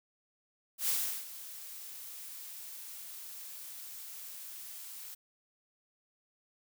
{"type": "noise with ADSR envelope", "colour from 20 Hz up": "blue", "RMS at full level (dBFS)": -30, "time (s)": [0.78, 5.15], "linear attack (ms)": 100, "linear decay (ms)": 360, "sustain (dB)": -16, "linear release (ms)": 12, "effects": []}